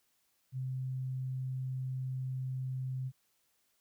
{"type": "tone", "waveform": "sine", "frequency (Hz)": 130, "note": "C3", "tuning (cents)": -11, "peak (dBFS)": -34, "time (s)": [0.52, 3.12], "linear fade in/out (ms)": 50, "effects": ["white hiss -75 dBFS RMS until 3.8 s"]}